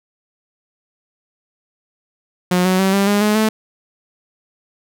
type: tone with pitch steps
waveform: sawtooth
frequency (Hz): 180 / 185.81 / 191.81 / 198 / 204.4 / 211 / 217.8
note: F#3 / F#3 / G3 / G3 / G#3 / G#3 / A3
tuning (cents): -47 / +8 / -37 / +18 / -27 / +28 / -17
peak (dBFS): -9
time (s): 2.51-3.49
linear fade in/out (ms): 5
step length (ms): 140
effects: none